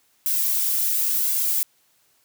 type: noise with flanger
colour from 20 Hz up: violet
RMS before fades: -22 dBFS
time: 0.26-1.63 s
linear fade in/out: 0 ms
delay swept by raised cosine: 1.6 to 3.2 ms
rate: 0.93 Hz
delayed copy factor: -0.7
effects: white hiss -63 dBFS RMS until 2.24 s + high-pass 60 Hz 12 dB/octave